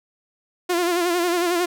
sawtooth tone with vibrato, 349.2 Hz, F4, in tune, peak -15 dBFS, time 0.69-1.66 s, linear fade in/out 10 ms, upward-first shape sine, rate 11 Hz, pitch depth 63 cents each way, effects none

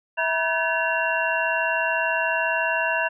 sine tone cluster, 653 / 964 / 1528 / 1709 / 2747 Hz, E5 / B5 / G6 / G#6 / F7, -17 / -42 / -45 / +49 / -29 cents, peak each -27 dBFS, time 0.17-3.09 s, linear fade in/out 20 ms, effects none

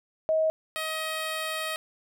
sine / 10% pulse tone pair in turn, 634 / 631.7 Hz, D#5 / D#5, +32 / +26 cents, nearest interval unison, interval 6 cents, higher first, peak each -21 dBFS, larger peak neither, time 0.29-0.5 / 0.76-1.76 s, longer second, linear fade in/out 0 ms, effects none

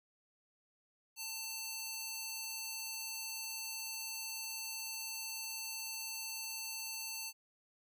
square tone with high-pass filter, 893 Hz, A5, 25 cents sharp, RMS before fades -43 dBFS, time 1.16-7.33 s, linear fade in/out 50 ms, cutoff 3900 Hz, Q 0.7, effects none

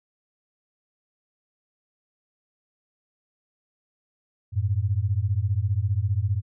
sine beating tone pair, 93 / 108 Hz, F#2 / A2, +9 / -32 cents, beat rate 15 Hz, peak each -24 / -24 dBFS, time 4.52-6.42 s, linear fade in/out 50 ms, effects none

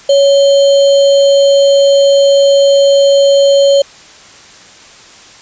sine tone with sample-and-hold, 558 Hz, C#5, 11 cents sharp, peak -4 dBFS, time 0.09-3.82 s, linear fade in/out 5 ms, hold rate 3675 Hz, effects white hiss -37 dBFS RMS until 5.41 s + resampled to 16000 Hz

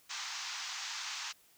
white band-pass noise, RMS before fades -41 dBFS, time 0.09-1.33 s, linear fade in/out 20 ms, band 820 to 6600 Hz, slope 48 dB/octave, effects white hiss -65 dBFS RMS until 1.57 s

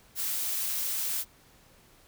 blue noise, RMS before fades -31 dBFS, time 0.15-1.25 s, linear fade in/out 50 ms, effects pink hiss -59 dBFS RMS until 2.07 s

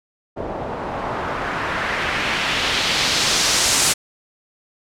white noise with low-pass filter sweep, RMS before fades -21 dBFS, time 0.36-3.94 s, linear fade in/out 20 ms, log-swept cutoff 580 to 8500 Hz, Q 1.3, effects none

